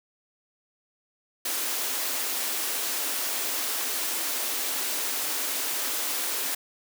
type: high-pass noise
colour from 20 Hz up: white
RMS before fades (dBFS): -29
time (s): 1.45-6.55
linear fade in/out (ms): 5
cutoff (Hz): 240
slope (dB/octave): 96
effects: none